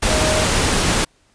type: tone in noise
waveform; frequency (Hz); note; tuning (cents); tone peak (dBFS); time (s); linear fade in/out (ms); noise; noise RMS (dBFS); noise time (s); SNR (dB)
sine; 622.3; D#5; 0; -21; 0.07-0.45; 10; pink; -17; 0.02-1.05; -7
effects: pink hiss -58 dBFS RMS until 1.34 s + resampled to 22050 Hz